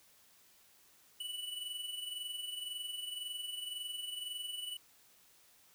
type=tone with amplitude modulation; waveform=square; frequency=2960 Hz; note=F#7; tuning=in tune; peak=-38 dBFS; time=1.2-4.77 s; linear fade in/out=5 ms; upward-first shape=sine; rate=21.9 Hz; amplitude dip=55%; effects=white hiss -65 dBFS RMS until 5.74 s